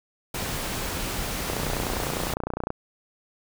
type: noise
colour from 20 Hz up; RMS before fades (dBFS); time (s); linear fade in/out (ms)
pink; -30; 0.34-2.34; 5
type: click train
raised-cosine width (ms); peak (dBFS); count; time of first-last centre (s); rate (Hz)
1; -14; 37; 1.5-2.704; 29.9
effects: none